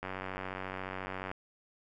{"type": "click train", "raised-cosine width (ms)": 0.5, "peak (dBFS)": -23, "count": 122, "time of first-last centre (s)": [0.03, 1.315], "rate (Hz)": 94.2, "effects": []}